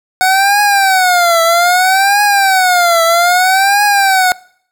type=tone with vibrato; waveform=25% pulse; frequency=740 Hz; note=F#5; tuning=in tune; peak=-4 dBFS; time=0.21-4.32 s; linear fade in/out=0 ms; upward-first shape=triangle; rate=0.62 Hz; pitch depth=200 cents each way; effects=noise-tail reverb RT60 0.6 s tail -23 dB re dry